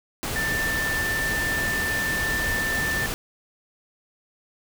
sine tone in noise, 1778 Hz, A6, 18 cents sharp, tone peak -24 dBFS, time 0.36-3.06 s, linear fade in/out 0 ms, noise pink, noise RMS -29 dBFS, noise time 0.23-3.14 s, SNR +2 dB, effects none

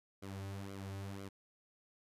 sawtooth tone with flanger, 98 Hz, G2, in tune, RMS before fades -45 dBFS, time 0.22-1.29 s, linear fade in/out 10 ms, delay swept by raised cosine 1.1 to 4.4 ms, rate 2 Hz, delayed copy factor -0.75, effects resampled to 32000 Hz

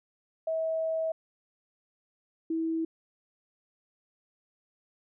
sine tone pair in turn, 645 / 325.1 Hz, E5 / E4, -38 / -24 cents, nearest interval octave, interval 1186 cents, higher first, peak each -27 dBFS, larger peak neither, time 0.47-1.12 / 2.5-2.85 s, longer first, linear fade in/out 5 ms, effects none

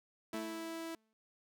sawtooth tone, 328.7 Hz, E4, 5 cents flat, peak -37 dBFS, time 0.33-0.95 s, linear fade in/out 2 ms
sawtooth tone with exponential decay, 220 Hz, A3, in tune, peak -36 dBFS, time 0.34-1.13 s, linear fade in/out 0 ms, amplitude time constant 170 ms
effects none

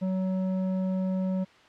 square tone with low-pass filter, 187.5 Hz, F#3, 23 cents sharp, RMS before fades -28 dBFS, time 0.01-1.45 s, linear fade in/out 20 ms, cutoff 550 Hz, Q 1, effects white hiss -55 dBFS RMS until 1.68 s + low-pass 3000 Hz 12 dB/octave

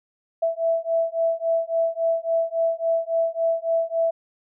sine beating tone pair, 659.3 / 662.9 Hz, E5 / E5, 0 / +10 cents, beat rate 3.6 Hz, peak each -23 dBFS, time 0.42-4.11 s, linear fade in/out 10 ms, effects none

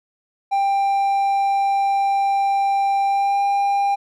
triangle tone with pitch glide, 791 to 799.7 Hz, G5 to G5, +15 to +34 cents, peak -14 dBFS, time 0.51-3.96 s, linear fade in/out 20 ms, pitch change +19 cents, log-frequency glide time 3.06-3.41 s, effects none

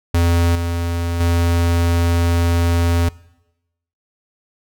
square tone with level steps, 85.3 Hz, F2, 40 cents flat, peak -13 / -19 / -14 dBFS, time 0.14-3.09 s, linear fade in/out 5 ms, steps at 0.55 / 1.2 s, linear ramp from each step 5 ms, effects noise-tail reverb RT60 0.9 s tail -22 dB re dry

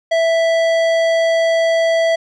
sine tone with tanh clipping, 659.3 Hz, E5, in tune, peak -14 dBFS, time 0.11-2.16 s, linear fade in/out 10 ms, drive 15 dB, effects none

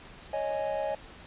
triangle chord, C# suspended second, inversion none, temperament equal, 554.4 / 622.3 / 830.6 Hz, C#5 / D#5 / G#5, 0 / 0 / 0 cents, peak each -31 / -30 / -33 dBFS, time 0.33-0.95 s, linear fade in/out 5 ms, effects pink hiss -49 dBFS RMS until 1.26 s + resampled to 8000 Hz

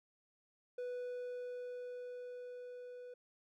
triangle tone with level ramp, 493.9 Hz, B4, in tune, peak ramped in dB -37 to -46 dBFS, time 0.78-3.14 s, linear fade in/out 5 ms, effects none

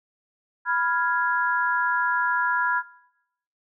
sine chord, F diminished, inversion second, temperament equal, 987.8 / 1396.9 / 1661.2 Hz, Cb6 / F6 / Ab6, 0 / 0 / 0 cents, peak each -25 dBFS, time 0.65-2.83 s, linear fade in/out 50 ms, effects noise-tail reverb RT60 0.8 s tail -18 dB re dry

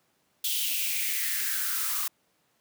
blue noise with high-pass filter sweep, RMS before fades -29 dBFS, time 0.44-2.08 s, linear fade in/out 5 ms, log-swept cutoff 3300 to 1100 Hz, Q 4.6, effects pink hiss -70 dBFS RMS until 2.6 s + high-pass 150 Hz 12 dB/octave

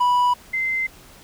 triangle / sine tone pair in turn, 983 / 2073 Hz, B5 / C7, -8 / -17 cents, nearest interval octave + minor second, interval 1291 cents, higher second, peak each -13 / -20 dBFS, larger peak first, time 0-0.34 / 0.53-0.87 s, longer neither, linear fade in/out 10 ms, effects pink hiss -47 dBFS RMS until 1.23 s

